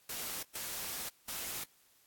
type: noise bursts at uneven times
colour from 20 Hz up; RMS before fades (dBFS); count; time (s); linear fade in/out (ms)
white; -40; 3; 0.09-0.43 / 0.55-1.09 / 1.28-1.64; 5
effects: white hiss -67 dBFS RMS until 2.06 s + AAC 64 kbps